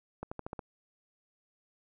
accelerating click train, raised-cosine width 1 ms, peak -24 dBFS, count 6, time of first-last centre 0.23-0.592 s, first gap 85 ms, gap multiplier 0.92, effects none

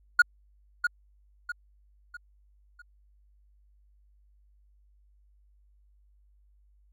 triangle tone with echo, 1438 Hz, F#6, 50 cents flat, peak -12 dBFS, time 0.19-0.22 s, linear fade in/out 5 ms, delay 650 ms, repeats 4, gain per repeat -8 dB, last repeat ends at 2.82 s, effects added 50 Hz sine -59 dBFS peak until 6.92 s + Opus 48 kbps

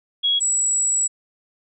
sine tone pair in turn, 3322 / 7819 Hz, G#7 / B8, 0 / -18 cents, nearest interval octave + minor third, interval 1482 cents, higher second, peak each -16 / -17 dBFS, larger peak first, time 0.23-0.4 / 0.4-1.08 s, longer second, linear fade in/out 20 ms, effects none

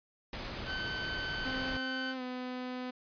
pink noise, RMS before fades -40 dBFS, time 0.33-1.77 s, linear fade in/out 2 ms
sawtooth tone, 1527 Hz, G6, 46 cents flat, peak -32 dBFS, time 0.65-2.15 s, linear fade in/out 50 ms
sawtooth tone with pitch glide, 261.6 to 252.1 Hz, C4 to B3, 0 to +36 cents, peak -33 dBFS, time 1.45-2.91 s, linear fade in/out 10 ms, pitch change -64 cents, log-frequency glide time 2.15-2.22 s
effects resampled to 11025 Hz

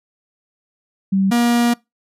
sine / 45% pulse tone pair in turn, 192.9 / 238.1 Hz, G3 / A#3, -28 / +37 cents, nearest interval major third, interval 365 cents, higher second, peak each -13 dBFS, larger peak neither, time 1.12-1.31 / 1.31-1.74 s, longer second, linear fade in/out 10 ms, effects noise-tail reverb RT60 0.2 s tail -24 dB re dry + resampled to 32000 Hz

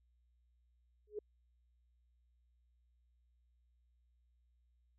sine tone with exponential growth, 419.5 Hz, G#4, 17 cents sharp, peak -35 dBFS, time 1.07-1.19 s, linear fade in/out 5 ms, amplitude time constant 25 ms, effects added 60 Hz sine -70 dBFS peak until 4.98 s

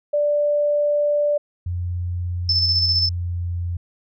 sine tone, 587.3 Hz, D5, in tune, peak -16 dBFS, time 0.13-1.38 s, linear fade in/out 10 ms
sine tone with pitch glide, 88.3 to 87.13 Hz, F2 to F2, +20 to -4 cents, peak -22 dBFS, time 1.66-3.77 s, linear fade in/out 5 ms, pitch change -24 cents, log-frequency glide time 2.71-3.54 s
sine tone with tremolo, 5270 Hz, E8, 1 cent flat, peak -15 dBFS, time 2.49-3.09 s, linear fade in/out 2 ms, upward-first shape square, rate 15 Hz, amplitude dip 35%
effects none

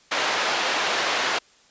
pink band-pass noise, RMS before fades -24 dBFS, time 0.11-1.39 s, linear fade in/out 10 ms, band 650 to 4500 Hz, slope 12 dB/octave, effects white hiss -56 dBFS RMS until 1.7 s + resampled to 16000 Hz

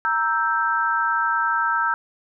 sine chord, E diminished, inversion second, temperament equal, 932.3 / 1318.5 / 1568 Hz, Bb5 / E6 / G6, 0 / 0 / 0 cents, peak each -24 / -22 / -23 dBFS, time 0.05-1.94 s, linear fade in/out 0 ms, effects none

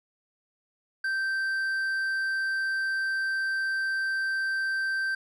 triangle tone with hard clipping, 1561 Hz, G6, 8 cents flat, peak -27 dBFS, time 1.04-5.15 s, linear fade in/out 5 ms, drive 7 dB, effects none

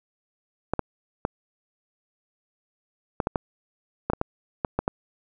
clicks, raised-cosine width 1 ms, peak -9 dBFS, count 12, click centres 0.736 / 0.793 / 1.251 / 3.202 / 3.271 / 3.358 / 4.1 / 4.134 / 4.214 / 4.648 / 4.79 / 4.879 s, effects none

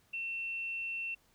sine tone, 2700 Hz, E7, 41 cents sharp, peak -35 dBFS, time 0.13-1.15 s, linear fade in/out 10 ms, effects pink hiss -69 dBFS RMS until 1.34 s

